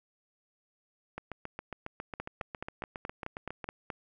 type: two click trains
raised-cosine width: 0.5 ms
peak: -21 / -23 dBFS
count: 9 / 19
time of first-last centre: 2.2-3.902 / 1.18-3.642 s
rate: 4.7 / 7.31 Hz
effects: none